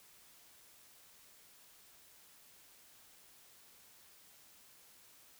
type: silence
effects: white hiss -62 dBFS RMS until 5.39 s